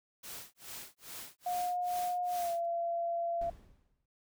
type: noise with tremolo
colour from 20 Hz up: white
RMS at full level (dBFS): -44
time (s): 0.23-2.66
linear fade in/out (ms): 10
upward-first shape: sine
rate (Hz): 2.4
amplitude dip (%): 100
type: tone with pitch glide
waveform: sine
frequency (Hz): 716 to 682.1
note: F5 to F5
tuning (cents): +43 to -41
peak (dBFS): -31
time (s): 1.46-3.5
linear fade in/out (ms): 5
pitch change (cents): -84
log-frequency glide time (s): 2.34-2.51
type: noise with exponential decay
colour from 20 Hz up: brown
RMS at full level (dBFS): -43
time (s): 3.41-4.06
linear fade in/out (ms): 5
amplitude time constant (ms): 140
effects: none